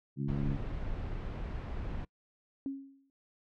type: harmonic tone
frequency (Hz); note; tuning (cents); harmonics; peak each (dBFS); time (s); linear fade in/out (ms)
69.9; C#2; +15; 2 / 3 / 4 / 5; -33 / -37 / -40 / -46; 0.16-0.58; 50
type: noise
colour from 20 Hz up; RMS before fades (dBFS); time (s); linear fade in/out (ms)
brown; -37; 0.28-2.05; 5
type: tone with exponential decay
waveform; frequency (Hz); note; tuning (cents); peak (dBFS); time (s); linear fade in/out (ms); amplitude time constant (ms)
sine; 273.3; C#4; -24; -31; 2.66-3.1; 1; 94
effects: noise-tail reverb RT60 0.1 s tail -25 dB re dry + low-pass 3000 Hz 12 dB/octave